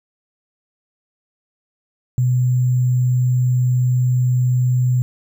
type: tone with sample-and-hold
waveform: sine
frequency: 125.7 Hz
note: B2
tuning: 31 cents sharp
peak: -13 dBFS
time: 2.18-5.02 s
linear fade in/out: 0 ms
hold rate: 7350 Hz
effects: none